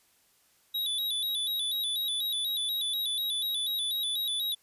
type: tone with vibrato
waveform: square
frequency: 3646 Hz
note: A#7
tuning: 39 cents flat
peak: -29 dBFS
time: 0.74-4.55 s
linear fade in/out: 10 ms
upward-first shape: square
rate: 4.1 Hz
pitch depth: 82 cents each way
effects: white hiss -66 dBFS RMS until 4.62 s + resampled to 32000 Hz